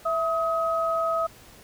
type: tone pair together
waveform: sine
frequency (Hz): 659.3 / 1267.8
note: E5 / D#6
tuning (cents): 0 / +32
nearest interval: major seventh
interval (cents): 1132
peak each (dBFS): -25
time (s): 0.05-1.27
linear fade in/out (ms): 10
effects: pink hiss -50 dBFS RMS until 1.63 s